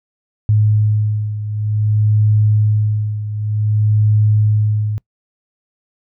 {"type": "beating tone pair", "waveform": "sine", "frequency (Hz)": [106.2, 106.74], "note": ["G#2", "G#2"], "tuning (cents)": [39, 48], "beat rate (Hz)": 0.54, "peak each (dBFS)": [-13, -18], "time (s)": [0.49, 4.98], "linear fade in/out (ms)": 0, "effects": ["noise-tail reverb RT60 0.1 s tail -24 dB re dry"]}